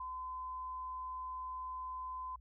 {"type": "tone", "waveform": "sine", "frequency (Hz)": 1022, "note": "C6", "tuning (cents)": -41, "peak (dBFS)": -40, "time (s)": [0, 2.36], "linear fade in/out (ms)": 5, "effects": ["added 60 Hz sine -55 dBFS peak until 2.4 s"]}